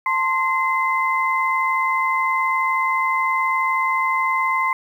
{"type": "tone cluster", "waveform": "sine", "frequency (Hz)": [893, 1052, 2060], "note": ["A5", "C6", "C7"], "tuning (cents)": [25, 9, -28], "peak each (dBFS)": [-27, -19, -22], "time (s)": [0.06, 4.73], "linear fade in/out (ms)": 2, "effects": ["8-bit"]}